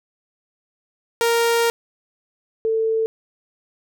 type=tone pair in turn; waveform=sawtooth / sine; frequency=465.7 / 445.5 Hz; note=A#4 / A4; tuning=-2 / +22 cents; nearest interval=minor second; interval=76 cents; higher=first; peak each=-12 / -17 dBFS; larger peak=first; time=1.21-1.7 / 2.65-3.06 s; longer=first; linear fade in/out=0 ms; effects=none